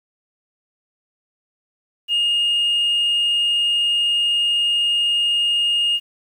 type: tone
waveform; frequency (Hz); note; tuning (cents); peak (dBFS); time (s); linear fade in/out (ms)
sine; 2844; F7; +31; -14; 2.08-6; 50
effects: tanh soft clip ceiling -13 dBFS + 8-bit